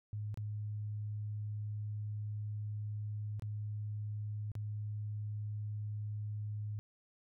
sine tone with dropouts, 105.2 Hz, G#2, 23 cents sharp, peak -37 dBFS, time 0.13-6.79 s, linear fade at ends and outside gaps 0 ms, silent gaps 0.343-0.374 / 3.396-3.422 / 4.517-4.553 s, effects none

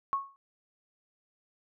sine tone with exponential decay, 1100 Hz, C#6, 14 cents flat, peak -23 dBFS, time 0.13-0.36 s, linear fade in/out 0 ms, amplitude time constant 49 ms, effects none

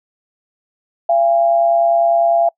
sine tone pair together, 680 / 810 Hz, F5 / G#5, -46 / -43 cents, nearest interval minor third, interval 303 cents, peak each -11 / -19 dBFS, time 1.09-2.49 s, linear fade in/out 5 ms, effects noise-tail reverb RT60 0.1 s tail -26 dB re dry

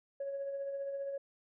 sine tone with tremolo, 554.4 Hz, C#5, in tune, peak -33 dBFS, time 0.2-1.18 s, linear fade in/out 5 ms, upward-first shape triangle, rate 15 Hz, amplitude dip 45%, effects tanh soft clip ceiling -32 dBFS

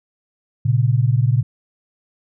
sine tone pair together, 116.54 / 136.8 Hz, A#2 / C#3, 0 / -23 cents, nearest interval minor third, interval 277 cents, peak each -15 / -17 dBFS, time 0.65-1.43 s, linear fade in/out 10 ms, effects none

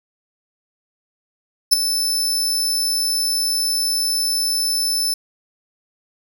sawtooth tone with ADSR envelope, 5274 Hz, E8, in tune, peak -3 dBFS, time 1.71-5.14 s, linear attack 22 ms, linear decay 9 ms, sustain -12 dB, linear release 5 ms, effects none

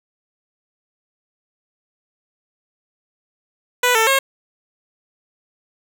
10% pulse tone with pitch steps, 493.9 / 446.1 / 541 Hz, B4 / A4 / C#5, 0 / +24 / -42 cents, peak -5 dBFS, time 3.83-4.19 s, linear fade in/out 5 ms, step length 120 ms, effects none

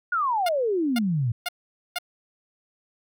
sine exponential sweep, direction down, 1480 to 110 Hz, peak -21 dBFS, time 0.12-1.32 s, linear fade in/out 5 ms
10% pulse tone bursts, 709 Hz, F5, 26 cents sharp, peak -17 dBFS, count 4, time 0.46-1.986 s, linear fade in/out 5 ms, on 29 ms, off 470 ms
effects none

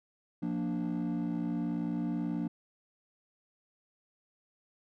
triangle chord, Bb major, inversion second, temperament equal, 174.61 / 233.1 / 293.7 Hz, F3 / Bb3 / D4, 0 / 0 / 0 cents, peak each -32 dBFS, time 0.42-2.48 s, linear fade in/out 10 ms, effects tanh soft clip ceiling -25 dBFS

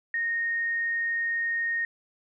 sine tone, 1854 Hz, A#6, 10 cents flat, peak -25 dBFS, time 0.14-1.85 s, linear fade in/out 2 ms, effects none

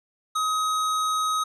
square tone, 1264 Hz, D#6, 27 cents sharp, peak -23 dBFS, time 0.35-1.44 s, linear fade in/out 10 ms, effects resampled to 24000 Hz + 10-bit

